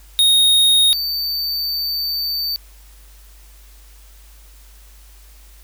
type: tone pair in turn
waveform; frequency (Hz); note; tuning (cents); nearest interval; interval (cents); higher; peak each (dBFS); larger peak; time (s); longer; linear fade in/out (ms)
square; 3729 / 4577; A#7 / D8; 0 / -45; major third; 355; second; -11 / -20; first; 0.19-0.93 / 0.93-2.56; second; 0
effects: added 50 Hz sine -42 dBFS peak until 5.63 s + white hiss -50 dBFS RMS until 5.63 s